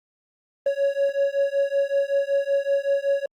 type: beating tone pair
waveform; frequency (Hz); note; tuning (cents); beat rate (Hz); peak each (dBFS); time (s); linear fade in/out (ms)
triangle; 554.4 / 559.7; C#5 / C#5; 0 / +17; 5.3; -21; 0.66-3.26; 5
effects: Opus 24 kbps